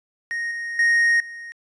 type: tone with level steps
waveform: triangle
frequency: 1864.7 Hz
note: A#6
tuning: in tune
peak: -22 / -25 / -13 / -32 dBFS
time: 0.31-1.52 s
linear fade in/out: 0 ms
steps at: 0.51 / 0.79 / 1.2 s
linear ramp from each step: 2 ms
effects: resampled to 22050 Hz